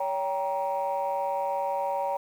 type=chord; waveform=sine; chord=G diminished; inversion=second; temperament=just; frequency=564.5 / 784 / 940.8 Hz; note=Db5 / G5 / Bb5; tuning=+31 / 0 / +16 cents; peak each=-29 / -30 / -29 dBFS; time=0-2.17 s; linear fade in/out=5 ms; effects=tanh soft clip ceiling -20 dBFS + 9-bit